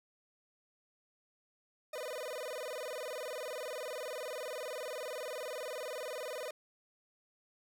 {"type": "tone with vibrato", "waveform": "40% pulse", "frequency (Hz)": 554.4, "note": "C#5", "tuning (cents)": 0, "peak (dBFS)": -38, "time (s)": [1.93, 6.51], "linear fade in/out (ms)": 5, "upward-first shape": "square", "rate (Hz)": 20, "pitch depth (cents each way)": 180, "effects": []}